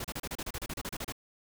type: noise bursts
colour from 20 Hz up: pink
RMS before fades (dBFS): -37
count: 15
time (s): 0-1.123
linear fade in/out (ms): 5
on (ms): 45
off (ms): 32
effects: none